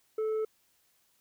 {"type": "tone with tanh clipping", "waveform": "sine", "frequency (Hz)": 436.1, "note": "A4", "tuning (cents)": -15, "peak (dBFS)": -29, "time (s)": [0.18, 0.45], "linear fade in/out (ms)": 5, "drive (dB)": 4, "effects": ["white hiss -70 dBFS RMS until 1.2 s"]}